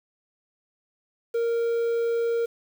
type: tone with quantisation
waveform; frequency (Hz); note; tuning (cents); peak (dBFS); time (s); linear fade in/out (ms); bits
triangle; 465.5; A#4; -2; -20; 1.34-2.46; 10; 8
effects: none